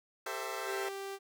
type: chord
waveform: 15% pulse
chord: A minor seventh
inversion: third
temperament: equal with one note detuned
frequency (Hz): 392 / 447.9 / 523.3 / 659.3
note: G4 / A4 / C5 / E5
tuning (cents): 0 / +31 / 0 / 0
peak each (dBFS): -36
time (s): 0.26-0.89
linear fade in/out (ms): 5
type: tone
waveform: sawtooth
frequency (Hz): 392.4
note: G4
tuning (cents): +2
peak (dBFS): -35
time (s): 0.65-1.19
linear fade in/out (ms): 50
effects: none